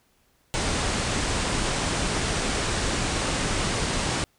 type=low-pass noise; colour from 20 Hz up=pink; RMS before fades=-26 dBFS; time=0.54-4.24 s; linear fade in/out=0 ms; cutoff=9500 Hz; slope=96 dB/octave; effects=pink hiss -65 dBFS RMS until 4.38 s